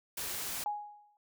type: noise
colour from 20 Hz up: white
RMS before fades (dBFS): -38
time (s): 0.17-0.64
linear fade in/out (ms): 5
type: tone with exponential decay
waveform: sine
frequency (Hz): 830.6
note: G#5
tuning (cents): 0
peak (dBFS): -29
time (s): 0.66-1.17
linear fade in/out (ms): 1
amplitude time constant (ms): 110
effects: none